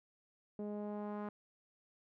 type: tone with low-pass filter sweep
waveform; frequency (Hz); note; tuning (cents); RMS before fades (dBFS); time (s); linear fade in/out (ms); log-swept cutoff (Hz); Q
sawtooth; 207.7; G#3; 0; -42; 0.59-1.29; 2; 510 to 1200; 1.6
effects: none